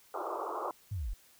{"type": "band-pass noise", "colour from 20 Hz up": "white", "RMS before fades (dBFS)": -37, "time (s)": [0.14, 0.71], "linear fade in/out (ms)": 2, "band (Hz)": [330, 1300], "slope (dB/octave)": 96}
{"type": "linear sweep", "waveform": "sine", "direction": "down", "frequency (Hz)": [110, 33.98], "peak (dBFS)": -33, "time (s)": [0.91, 1.14], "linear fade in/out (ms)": 10}
{"effects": ["white hiss -62 dBFS RMS until 1.39 s"]}